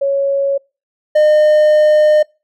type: tone pair in turn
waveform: sine / triangle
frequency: 554.4 / 608.1 Hz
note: C#5 / D#5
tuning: 0 / -40 cents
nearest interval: major second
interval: 160 cents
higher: second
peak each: -12 / -5 dBFS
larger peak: second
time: 0.01-0.58 / 1.15-2.23 s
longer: second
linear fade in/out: 10 ms
effects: noise-tail reverb RT60 0.3 s tail -26 dB re dry